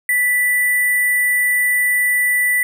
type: tone with sample-and-hold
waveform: sine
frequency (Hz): 1975.5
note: B6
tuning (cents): 0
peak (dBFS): -13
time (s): 0.09-2.63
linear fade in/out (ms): 2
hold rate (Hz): 11025
effects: none